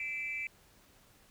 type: tone with amplitude modulation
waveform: sine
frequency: 2334 Hz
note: D7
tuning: 11 cents flat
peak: -30 dBFS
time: 0-0.47 s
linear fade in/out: 2 ms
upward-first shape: sine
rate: 283 Hz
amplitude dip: 95%
effects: tanh soft clip ceiling -26 dBFS + pink hiss -63 dBFS RMS until 1.3 s